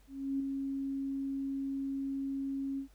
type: tone with ADSR envelope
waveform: sine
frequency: 273 Hz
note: C#4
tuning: 26 cents flat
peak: -29 dBFS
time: 0.07-2.88 s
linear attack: 330 ms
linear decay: 4 ms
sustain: -4 dB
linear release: 98 ms
effects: added 50 Hz sine -59 dBFS peak until 2.94 s + pink hiss -68 dBFS RMS until 2.94 s